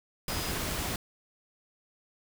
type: tone in noise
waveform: sine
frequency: 4978 Hz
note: D#8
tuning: in tune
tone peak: -41 dBFS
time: 0.28-0.51 s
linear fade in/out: 2 ms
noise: pink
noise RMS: -33 dBFS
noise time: 0.28-0.96 s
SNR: -11 dB
effects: none